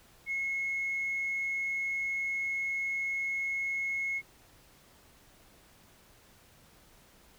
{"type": "tone", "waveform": "sine", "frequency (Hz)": 2174, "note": "C#7", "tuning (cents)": -34, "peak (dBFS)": -29, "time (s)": [0.26, 4.22], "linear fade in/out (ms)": 50, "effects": ["tanh soft clip ceiling -26 dBFS", "pink hiss -60 dBFS RMS until 7.38 s"]}